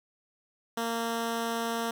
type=tone; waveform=10% pulse; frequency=230.4 Hz; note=A#3; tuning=20 cents flat; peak=-21 dBFS; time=0.77-1.91 s; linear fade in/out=5 ms; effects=none